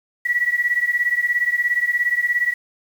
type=beating tone pair; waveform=sine; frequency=1933 / 1950 Hz; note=B6 / B6; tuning=-38 / -23 cents; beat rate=17 Hz; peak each=-19 / -21 dBFS; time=0.25-2.54 s; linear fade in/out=10 ms; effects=7-bit